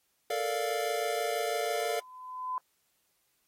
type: chord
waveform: square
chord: Bb major seventh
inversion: third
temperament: equal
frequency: 440 / 466.2 / 587.3 / 698.5 Hz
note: A4 / Bb4 / D5 / F5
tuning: 0 / 0 / 0 / 0 cents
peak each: -36 / -37 / -36 / -34 dBFS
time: 0.3-2 s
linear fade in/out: 5 ms
type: tone with exponential growth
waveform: sine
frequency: 1014 Hz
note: B5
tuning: 45 cents sharp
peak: -29 dBFS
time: 1.52-2.58 s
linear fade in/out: 1 ms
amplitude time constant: 230 ms
effects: white hiss -74 dBFS RMS until 3.47 s + AAC 48 kbps